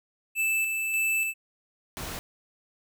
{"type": "tone with tremolo", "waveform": "square", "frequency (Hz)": 2637, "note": "E7", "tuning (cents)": 0, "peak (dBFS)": -24, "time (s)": [0.35, 1.34], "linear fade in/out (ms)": 50, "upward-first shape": "square", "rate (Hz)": 1.7, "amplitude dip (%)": 35}
{"type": "noise", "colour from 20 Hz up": "pink", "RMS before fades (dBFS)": -36, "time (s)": [1.97, 2.19], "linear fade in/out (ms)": 0}
{"effects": []}